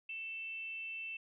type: tone with frequency modulation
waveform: sine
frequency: 2661 Hz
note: E7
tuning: 16 cents sharp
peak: -40 dBFS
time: 0.09-1.17 s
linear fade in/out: 5 ms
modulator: 446 Hz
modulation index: 0.25
effects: none